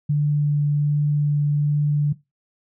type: tone with vibrato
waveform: sine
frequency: 146.83 Hz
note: D3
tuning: in tune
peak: -16 dBFS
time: 0.09-2.13 s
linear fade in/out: 10 ms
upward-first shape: triangle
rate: 1.3 Hz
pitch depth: 8 cents each way
effects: noise-tail reverb RT60 0.2 s tail -17 dB re dry